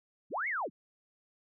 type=linear two-way sweep; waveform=sine; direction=up then down; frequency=107.9 to 2242 to 115 Hz; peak=-31 dBFS; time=0.3-0.7 s; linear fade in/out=50 ms; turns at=0.48 s; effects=none